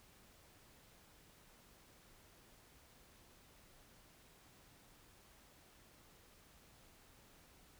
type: silence
effects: pink hiss -65 dBFS RMS until 7.79 s

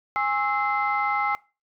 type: tone cluster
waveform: sine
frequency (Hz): 824 / 1076 / 1310 / 2072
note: G#5 / C6 / E6 / C7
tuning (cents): -14 / +48 / -11 / -17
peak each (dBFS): -25 / -31 / -25 / -28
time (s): 0.16-1.35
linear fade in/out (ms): 0
effects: noise-tail reverb RT60 0.3 s tail -22 dB re dry + tanh soft clip ceiling -13 dBFS

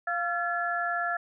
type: tone cluster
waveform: sine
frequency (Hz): 697 / 1364 / 1715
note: F5 / F6 / A6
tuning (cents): -4 / -41 / -45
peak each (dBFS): -31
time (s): 0.07-1.17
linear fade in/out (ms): 5
effects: none

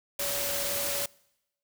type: tone in noise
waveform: sine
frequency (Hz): 567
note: C#5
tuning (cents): +39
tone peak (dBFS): -36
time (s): 0.19-1.06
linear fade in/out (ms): 5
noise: white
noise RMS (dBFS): -31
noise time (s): 0.19-1.06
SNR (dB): -8
effects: noise-tail reverb RT60 0.9 s tail -25 dB re dry

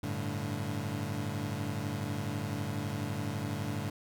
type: chord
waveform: 25% pulse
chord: G suspended second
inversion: none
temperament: equal with one note detuned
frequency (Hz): 98 / 110 / 144.81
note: G2 / A2 / D3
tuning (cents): 0 / 0 / -24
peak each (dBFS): -34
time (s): 0.03-3.9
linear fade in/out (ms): 5
effects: none

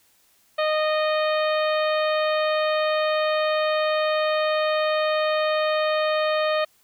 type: harmonic tone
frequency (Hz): 617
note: D#5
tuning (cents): -15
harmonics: 1 / 2 / 3 / 4 / 5 / 6 / 7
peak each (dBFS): -21 / -27 / -31 / -33 / -35 / -37 / -38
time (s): 0.58-6.65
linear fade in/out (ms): 10
effects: white hiss -61 dBFS RMS until 6.83 s

